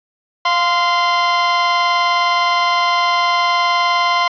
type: tone pair together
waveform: sawtooth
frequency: 698.5 / 1038 Hz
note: F5 / C6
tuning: 0 / -14 cents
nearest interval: perfect fifth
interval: 686 cents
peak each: -15 / -10 dBFS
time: 0.45-4.28 s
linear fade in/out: 5 ms
effects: resampled to 11025 Hz + 7-bit